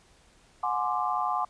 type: tone cluster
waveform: sine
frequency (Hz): 729 / 840 / 1044 / 1179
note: F#5 / G#5 / C6 / D6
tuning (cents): -26 / +19 / -4 / +6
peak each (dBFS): -31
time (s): 0.63-1.45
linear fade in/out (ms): 5
effects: pink hiss -60 dBFS RMS until 1.49 s + resampled to 22050 Hz